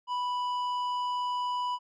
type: tone with tanh clipping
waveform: sine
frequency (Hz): 987.8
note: B5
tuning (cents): 0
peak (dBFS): -30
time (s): 0.07-1.79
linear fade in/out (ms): 50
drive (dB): 9
effects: none